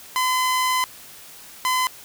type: tone pair in turn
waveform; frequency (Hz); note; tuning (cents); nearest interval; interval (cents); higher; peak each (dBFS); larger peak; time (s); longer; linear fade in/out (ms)
sawtooth; 1019 / 1019; C6 / C6; -46 / -46; unison; 0; neither; -15; neither; 0.16-0.84 / 1.65-1.87; first; 0
effects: white hiss -43 dBFS RMS until 2.04 s